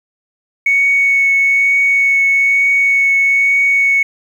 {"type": "tone with vibrato", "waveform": "sine", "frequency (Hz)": 2220, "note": "C#7", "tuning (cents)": 2, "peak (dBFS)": -8, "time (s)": [0.66, 4.03], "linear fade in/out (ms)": 5, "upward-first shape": "triangle", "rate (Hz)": 1.1, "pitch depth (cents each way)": 11, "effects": ["tanh soft clip ceiling -4 dBFS", "7-bit"]}